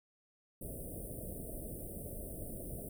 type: band-stop noise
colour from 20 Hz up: pink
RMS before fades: -44 dBFS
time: 0.61-2.89 s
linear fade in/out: 5 ms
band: 670 to 8700 Hz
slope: 96 dB/octave
effects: none